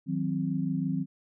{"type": "chord", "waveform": "sine", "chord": "C diminished", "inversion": "first", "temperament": "equal with one note detuned", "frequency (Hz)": [158.92, 185, 261.6], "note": ["Eb3", "Gb3", "C4"], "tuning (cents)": [37, 0, 0], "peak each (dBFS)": -31, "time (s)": [0.06, 1.06], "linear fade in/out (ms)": 50, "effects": []}